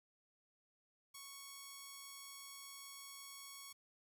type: tone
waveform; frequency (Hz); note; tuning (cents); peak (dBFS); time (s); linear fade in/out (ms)
5% pulse; 1108.7; C#6; 0; -39; 1.14-3.73; 10
effects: 12-bit

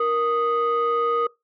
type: tone pair together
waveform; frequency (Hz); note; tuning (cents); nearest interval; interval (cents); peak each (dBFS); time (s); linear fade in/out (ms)
sine; 468.3 / 1243.4; A#4 / D#6; +8 / -2; octave + perfect fourth; 1690; -20; 0-1.27; 5
effects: noise-tail reverb RT60 0.2 s tail -22 dB re dry + tanh soft clip ceiling -15 dBFS

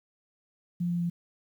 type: tone with pitch steps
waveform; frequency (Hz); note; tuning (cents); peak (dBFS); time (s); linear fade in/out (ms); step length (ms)
sine; 174.61 / 173.4 / 172.21; F3 / F3 / F3; 0 / -12 / -24; -26; 0.8-1.1; 10; 100
effects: 10-bit

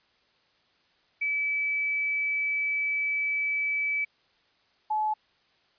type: tone pair in turn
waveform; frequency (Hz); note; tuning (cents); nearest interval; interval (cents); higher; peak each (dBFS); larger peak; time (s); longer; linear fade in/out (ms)
sine; 2300 / 858.1; D7 / A5; -37 / -44; octave + perfect fourth; 1707; first; -25 / -24; second; 1.21-4.05 / 4.9-5.14; first; 10
effects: white hiss -66 dBFS RMS until 5.78 s + resampled to 11025 Hz

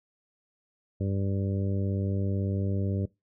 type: harmonic tone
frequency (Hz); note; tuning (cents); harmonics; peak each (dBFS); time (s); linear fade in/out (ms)
98; G2; 0; 1 / 2 / 3 / 4 / 5 / 6; -27 / -33 / -37 / -39 / -41 / -43; 1-3.06; 10
effects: noise-tail reverb RT60 0.2 s tail -21 dB re dry

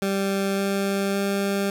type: tone with pitch steps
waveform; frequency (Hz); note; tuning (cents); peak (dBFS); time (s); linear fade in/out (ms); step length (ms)
20% pulse; 196 / 197.25 / 198.51; G3 / G3 / G3; 0 / +11 / +22; -17; 0.02-1.7; 2; 560
effects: none

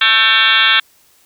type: tone with frequency modulation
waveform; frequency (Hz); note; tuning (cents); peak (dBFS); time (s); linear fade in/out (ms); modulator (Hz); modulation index
sine; 2489; D#7; 0; -8; 0.01-0.8; 5; 232; 5.2
effects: white hiss -52 dBFS RMS until 1.25 s

